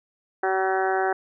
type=harmonic tone; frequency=189.9 Hz; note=F#3; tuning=45 cents sharp; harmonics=2 / 3 / 4 / 5 / 6 / 7 / 8 / 9 / 10; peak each=-25 / -33 / -24 / -36 / -37 / -35 / -30 / -35 / -38 dBFS; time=0.43-1.13 s; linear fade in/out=5 ms; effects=none